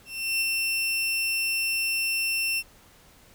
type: tone with ADSR envelope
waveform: sawtooth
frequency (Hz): 2700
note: E7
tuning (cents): +41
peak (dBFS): -19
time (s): 0.05-2.63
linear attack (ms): 360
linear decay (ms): 20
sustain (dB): -2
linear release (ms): 47
effects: pink hiss -55 dBFS RMS until 3.34 s